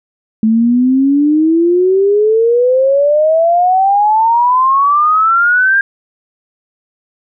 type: exponential sweep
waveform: sine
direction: up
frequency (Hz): 216.8 to 1617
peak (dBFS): -7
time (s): 0.43-5.81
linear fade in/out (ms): 2
effects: none